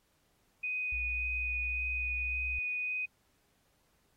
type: tone with vibrato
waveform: sine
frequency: 2489 Hz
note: D#7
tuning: in tune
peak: -32 dBFS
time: 0.63-3.06 s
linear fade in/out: 10 ms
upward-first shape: sine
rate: 1.8 Hz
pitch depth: 9 cents each way
type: tone with pitch glide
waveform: sine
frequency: 60.3 to 62.57 Hz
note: B1 to B1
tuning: -41 to +23 cents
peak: -38 dBFS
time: 0.92-2.59 s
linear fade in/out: 5 ms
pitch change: +64 cents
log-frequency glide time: 1.17-2.37 s
effects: pink hiss -73 dBFS RMS until 4.16 s + AAC 48 kbps